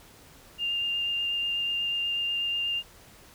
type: tone with vibrato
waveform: sine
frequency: 2802 Hz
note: F7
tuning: 5 cents sharp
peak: -26 dBFS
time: 0.58-2.83 s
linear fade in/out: 50 ms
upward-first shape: triangle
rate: 8.2 Hz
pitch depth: 11 cents each way
effects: pink hiss -53 dBFS RMS until 3.34 s